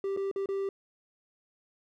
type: tone with dropouts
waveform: triangle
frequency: 392 Hz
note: G4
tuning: in tune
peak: -27 dBFS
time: 0.04-0.69 s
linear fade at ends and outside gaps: 2 ms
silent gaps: 0.165-0.172 / 0.314-0.36 / 0.459-0.488 s
effects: none